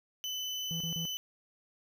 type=tone; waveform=35% pulse; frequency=3013 Hz; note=F#7; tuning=31 cents sharp; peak=-33 dBFS; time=0.24-1.17 s; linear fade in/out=0 ms
type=tone bursts; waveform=triangle; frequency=164.81 Hz; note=E3; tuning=in tune; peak=-34 dBFS; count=3; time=0.71-1.053 s; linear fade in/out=0 ms; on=93 ms; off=32 ms
effects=none